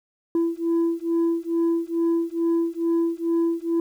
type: beating tone pair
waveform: sine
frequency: 333.5 / 335.8 Hz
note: E4 / E4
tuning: +20 / +32 cents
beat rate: 2.3 Hz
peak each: -21 dBFS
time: 0.35-3.8 s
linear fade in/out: 2 ms
effects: tanh soft clip ceiling -17 dBFS + 9-bit